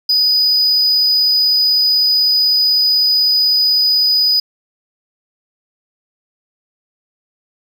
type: tone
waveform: triangle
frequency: 4968 Hz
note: D#8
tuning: 3 cents flat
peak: -9 dBFS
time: 0.09-4.4 s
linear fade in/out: 5 ms
effects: none